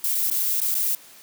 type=noise with dropouts; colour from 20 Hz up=violet; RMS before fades=-23 dBFS; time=0.04-0.95 s; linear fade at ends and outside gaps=1 ms; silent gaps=0.148-0.151 / 0.301-0.313 / 0.603-0.616 / 0.744-0.751 s; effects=white hiss -48 dBFS RMS until 1.22 s + high-pass 100 Hz 12 dB/octave